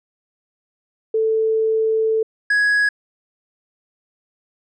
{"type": "tone pair in turn", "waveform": ["sine", "triangle"], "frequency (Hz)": [441.9, 1668.4], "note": ["A4", "G#6"], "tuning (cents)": [7, 7], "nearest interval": "octave + major seventh", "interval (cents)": 2300, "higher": "second", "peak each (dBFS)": [-15, -12], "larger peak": "second", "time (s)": [[1.14, 2.23], [2.5, 2.89]], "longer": "first", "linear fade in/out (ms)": 5, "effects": ["resampled to 22050 Hz"]}